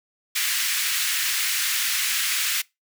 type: high-pass noise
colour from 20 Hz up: pink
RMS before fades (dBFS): -24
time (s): 0.35-2.62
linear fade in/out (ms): 10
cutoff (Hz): 1700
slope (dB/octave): 24
effects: noise-tail reverb RT60 0.2 s tail -23 dB re dry